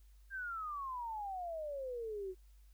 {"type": "exponential sweep", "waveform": "sine", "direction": "down", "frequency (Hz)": [1613, 363.3], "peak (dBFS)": -39, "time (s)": [0.3, 2.35], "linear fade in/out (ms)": 50, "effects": ["added 50 Hz sine -58 dBFS peak until 2.73 s", "white hiss -75 dBFS RMS until 2.73 s"]}